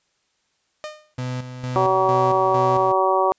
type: tone with exponential decay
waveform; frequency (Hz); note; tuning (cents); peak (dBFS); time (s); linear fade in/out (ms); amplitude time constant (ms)
sawtooth; 610; D#5; -34; -23; 0.84-1.14; 0; 65
type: tone with tremolo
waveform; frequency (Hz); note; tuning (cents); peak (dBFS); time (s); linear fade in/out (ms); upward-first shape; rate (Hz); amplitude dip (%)
35% pulse; 126.3; B2; +39; -23; 1.18-2.92; 5; square; 2.2; 60
type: harmonic tone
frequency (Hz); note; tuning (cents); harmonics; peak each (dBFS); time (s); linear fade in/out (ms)
189.2; F#3; +39; 2 / 3 / 4 / 5 / 6; -22 / -22 / -22 / -22 / -22; 1.76-3.32; 0
effects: white hiss -68 dBFS RMS until 3.38 s + resampled to 16000 Hz